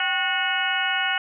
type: harmonic tone with a mistuned harmonic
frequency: 365.4 Hz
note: F#4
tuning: 22 cents flat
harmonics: 2 / 3 / 4 / 5 / 6 / 7 / 8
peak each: -29 / -35 / -25 / -30 / -30 / -32 / -27 dBFS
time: 0-1.18 s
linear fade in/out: 2 ms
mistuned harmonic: 2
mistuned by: +96 cents
effects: none